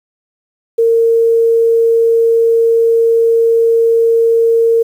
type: tone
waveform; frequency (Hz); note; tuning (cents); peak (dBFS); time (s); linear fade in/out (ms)
sine; 458.7; A#4; -28; -7; 0.78-4.83; 10
effects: 7-bit